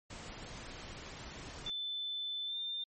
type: noise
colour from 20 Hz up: pink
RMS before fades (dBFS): -47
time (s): 0.1-1.7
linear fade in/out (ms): 5
type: tone with pitch glide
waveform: sine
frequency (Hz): 3520 to 3596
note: A7 to A7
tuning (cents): 0 to +37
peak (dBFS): -36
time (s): 1.66-2.84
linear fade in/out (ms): 5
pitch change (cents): +37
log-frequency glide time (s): 2.46-2.56
effects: MP3 32 kbps